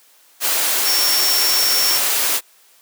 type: tone in noise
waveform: sine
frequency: 5470 Hz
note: F8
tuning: 37 cents flat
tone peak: -17 dBFS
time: 0.83-2 s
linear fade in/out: 50 ms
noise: white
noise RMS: -18 dBFS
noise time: 0.4-2.41 s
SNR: -2 dB
effects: white hiss -52 dBFS RMS until 2.81 s + high-pass 400 Hz 12 dB/octave